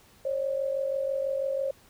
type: tone pair together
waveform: sine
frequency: 541.2 / 587.3 Hz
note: C#5 / D5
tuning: -42 / 0 cents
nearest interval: minor second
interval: 142 cents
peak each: -27 / -33 dBFS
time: 0.25-1.71 s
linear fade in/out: 5 ms
effects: pink hiss -58 dBFS RMS until 1.89 s